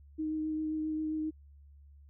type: tone with vibrato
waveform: sine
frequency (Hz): 311.1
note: D#4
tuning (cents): 0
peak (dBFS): -31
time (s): 0.18-1.31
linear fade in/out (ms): 20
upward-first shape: triangle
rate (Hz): 7.5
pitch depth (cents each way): 15
effects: added 71 Hz sine -53 dBFS peak until 2.09 s